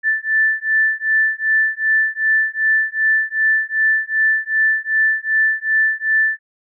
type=beating tone pair; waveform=sine; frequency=1760 / 1762.6 Hz; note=A6 / A6; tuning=0 / +3 cents; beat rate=2.6 Hz; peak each=-17 dBFS; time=0.03-6.39 s; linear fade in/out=50 ms; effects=none